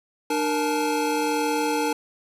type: tone cluster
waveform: square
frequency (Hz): 300.4 / 466.4 / 860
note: D4 / A#4 / A5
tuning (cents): +39 / +1 / -40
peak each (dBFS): -27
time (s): 0.3-1.93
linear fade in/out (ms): 5
effects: resampled to 32000 Hz